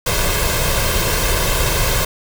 pink noise with comb filter, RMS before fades -17 dBFS, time 0.06-2.05 s, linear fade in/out 5 ms, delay 1.9 ms, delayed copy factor +0.65, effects none

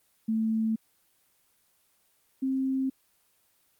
sine tone pair in turn, 221.6 / 265.1 Hz, A3 / C4, +13 / +23 cents, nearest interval minor third, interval 310 cents, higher second, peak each -24 / -25 dBFS, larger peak first, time 0.28-0.76 / 2.42-2.9 s, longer neither, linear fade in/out 10 ms, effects white hiss -68 dBFS RMS until 3.79 s + Opus 24 kbps

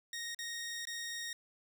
15% pulse tone with dropouts, 1864.7 Hz, A#6, in tune, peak -33 dBFS, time 0.13-1.33 s, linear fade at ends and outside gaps 2 ms, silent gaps 0.347-0.389 / 0.853-0.871 s, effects none

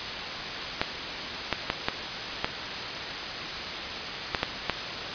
clicks, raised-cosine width 0.3 ms, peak -7 dBFS, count 8, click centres 0.815 / 1.527 / 1.701 / 1.885 / 2.445 / 4.348 / 4.431 / 4.697 s, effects white hiss -32 dBFS RMS until 5.14 s + resampled to 11025 Hz

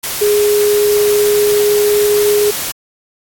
sine tone in noise, 415.3 Hz, G#4, in tune, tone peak -9 dBFS, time 0.21-2.51 s, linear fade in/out 10 ms, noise white, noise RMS -20 dBFS, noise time 0.03-2.72 s, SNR +8 dB, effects AAC 64 kbps

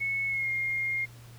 sine tone with pitch glide, 2200 to 2129 Hz, C#7 to C7, -14 to +30 cents, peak -27 dBFS, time 0-1.06 s, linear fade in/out 20 ms, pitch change -56 cents, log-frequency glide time 0.27-0.5 s, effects added 118 Hz sine -47 dBFS peak until 1.38 s + pink hiss -55 dBFS RMS until 1.38 s

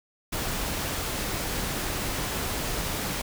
pink noise, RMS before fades -30 dBFS, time 0.32-3.22 s, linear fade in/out 10 ms, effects none

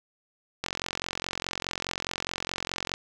click train, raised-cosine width 0.2 ms, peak -12 dBFS, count 104, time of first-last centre 0.64-2.939 s, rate 44.8 Hz, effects none

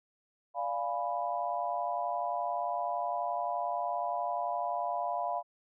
sine chord, D diminished seventh, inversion none, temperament equal, 587.3 / 698.5 / 830.6 / 987.8 Hz, D5 / F5 / Ab5 / Cb6, 0 / 0 / 0 / 0 cents, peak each -39 / -33 / -39 / -36 dBFS, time 0.54-5.43 s, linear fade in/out 50 ms, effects none

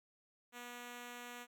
5% pulse tone, 242.7 Hz, B3, 30 cents flat, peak -36 dBFS, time 0.52-1.47 s, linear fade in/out 50 ms, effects none

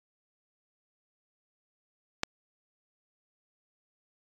click, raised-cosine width 0.2 ms, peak -9 dBFS, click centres 2.234 s, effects AAC 64 kbps

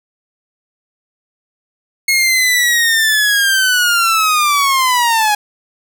sawtooth linear sweep, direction down, 2169 to 825 Hz, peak -7 dBFS, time 2.08-5.35 s, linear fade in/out 5 ms, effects none

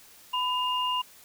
sine tone pair together, 1001.5 / 2823 Hz, B5 / F7, +24 / +18 cents, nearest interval octave + tritone, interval 1794 cents, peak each -27 / -29 dBFS, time 0.33-1.02 s, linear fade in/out 10 ms, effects white hiss -53 dBFS RMS until 1.24 s

